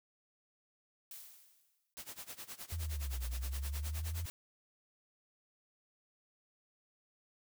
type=noise with exponential decay; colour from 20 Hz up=blue; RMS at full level=-47 dBFS; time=1.11-1.94 s; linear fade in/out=2 ms; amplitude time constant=180 ms
type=noise with tremolo; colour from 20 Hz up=white; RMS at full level=-45 dBFS; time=1.97-4.3 s; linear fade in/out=0 ms; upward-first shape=sine; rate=9.6 Hz; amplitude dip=90%
type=linear two-way sweep; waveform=sine; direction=down then up; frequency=84.9 to 60.2 to 84.9 Hz; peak=-36 dBFS; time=2.72-4.26 s; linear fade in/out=5 ms; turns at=3.25 s
effects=none